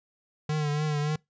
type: tone with vibrato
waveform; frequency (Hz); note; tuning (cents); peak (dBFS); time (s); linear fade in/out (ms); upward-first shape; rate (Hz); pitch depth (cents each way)
square; 150; D3; +37; -26; 0.49-1.16; 5; triangle; 3.5; 53
effects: noise-tail reverb RT60 0.2 s tail -25 dB re dry + resampled to 16000 Hz